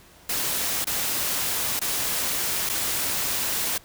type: noise with dropouts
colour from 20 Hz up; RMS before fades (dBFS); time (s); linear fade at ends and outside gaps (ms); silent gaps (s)
white; -26; 0.29-3.78; 5; 0.845-0.869 / 1.794-1.814 / 2.692-2.696
effects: pink hiss -52 dBFS RMS until 3.84 s